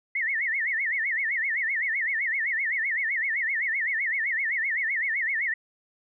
sine tone with vibrato, 1975.5 Hz, B6, in tune, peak -24 dBFS, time 0.15-5.54 s, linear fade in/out 5 ms, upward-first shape sine, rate 7.8 Hz, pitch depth 200 cents each way, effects none

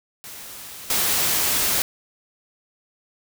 white noise with level steps, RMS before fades -38 / -21 dBFS, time 0.24-1.82 s, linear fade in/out 0 ms, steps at 0.9 s, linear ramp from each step 2 ms, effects none

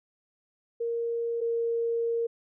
sine tone pair in turn, 466.2 / 464 Hz, A#4 / A#4, 0 / -8 cents, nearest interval unison, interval 8 cents, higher first, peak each -27 / -25 dBFS, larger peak second, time 0.8-1.41 / 1.41-2.27 s, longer second, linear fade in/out 10 ms, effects none

